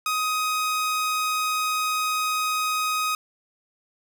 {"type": "tone", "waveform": "sawtooth", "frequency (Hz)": 1255, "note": "D#6", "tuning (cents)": 15, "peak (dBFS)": -19, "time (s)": [0.06, 3.15], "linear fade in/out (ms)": 2, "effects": []}